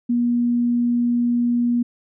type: tone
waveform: sine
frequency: 240 Hz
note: B3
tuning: 49 cents flat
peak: -16 dBFS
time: 0.09-1.83 s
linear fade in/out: 10 ms
effects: none